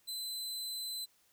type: tone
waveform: sawtooth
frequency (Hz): 4040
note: B7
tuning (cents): +39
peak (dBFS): -35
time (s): 0.07-1.06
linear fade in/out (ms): 20
effects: white hiss -70 dBFS RMS until 1.32 s